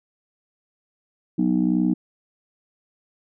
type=chord; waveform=sine; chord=B major; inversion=second; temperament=just; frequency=185.21 / 246.9 / 308.7 Hz; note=F#3 / B3 / D#4; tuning=+2 / 0 / -14 cents; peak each=-21 dBFS; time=1.38-1.94 s; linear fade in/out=10 ms; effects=tanh soft clip ceiling -10 dBFS